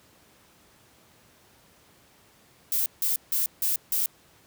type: noise bursts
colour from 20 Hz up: violet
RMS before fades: -25 dBFS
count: 5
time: 2.72-4.06 s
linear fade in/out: 2 ms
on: 140 ms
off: 160 ms
effects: pink hiss -58 dBFS RMS until 4.46 s + high-pass 80 Hz 12 dB/octave